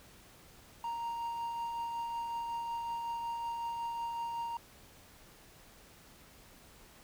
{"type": "tone with tremolo", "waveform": "triangle", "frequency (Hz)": 932.3, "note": "A#5", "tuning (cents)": 0, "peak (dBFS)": -32, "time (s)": [0.84, 4.57], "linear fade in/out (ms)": 2, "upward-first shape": "triangle", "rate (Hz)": 5.4, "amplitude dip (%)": 30, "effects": ["pink hiss -58 dBFS RMS until 7.03 s"]}